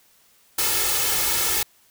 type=noise with comb filter; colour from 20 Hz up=white; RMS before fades=-22 dBFS; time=0.58-1.63 s; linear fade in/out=5 ms; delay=2.3 ms; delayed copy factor=+0.85; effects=white hiss -58 dBFS RMS until 1.9 s